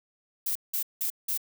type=noise bursts; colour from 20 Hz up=violet; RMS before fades=-29 dBFS; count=4; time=0.46-1.376 s; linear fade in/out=5 ms; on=94 ms; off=180 ms; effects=none